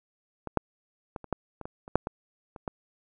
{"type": "clicks", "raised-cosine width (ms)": 1, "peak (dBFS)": [-21, -8, -21, -28, -13, -25, -23, -28, -6, -17, -28, -17], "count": 12, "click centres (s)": [0.473, 0.573, 1.162, 1.243, 1.327, 1.613, 1.655, 1.879, 1.956, 2.071, 2.562, 2.678], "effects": []}